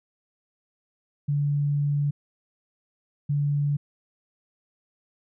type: tone bursts at uneven times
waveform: sine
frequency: 144.4 Hz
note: D3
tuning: 29 cents flat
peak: -21 dBFS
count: 2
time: 1.28-2.11 / 3.29-3.77 s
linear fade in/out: 10 ms
effects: none